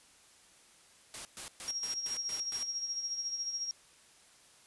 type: noise bursts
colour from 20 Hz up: white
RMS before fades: -43 dBFS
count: 7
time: 1.14-2.63 s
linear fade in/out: 0 ms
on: 110 ms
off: 120 ms
type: tone with tremolo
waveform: sine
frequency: 5600 Hz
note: F8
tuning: 4 cents sharp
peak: -32 dBFS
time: 1.68-3.71 s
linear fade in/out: 0 ms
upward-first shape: sine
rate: 14 Hz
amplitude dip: 55%
effects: white hiss -61 dBFS RMS until 4.66 s + resampled to 24000 Hz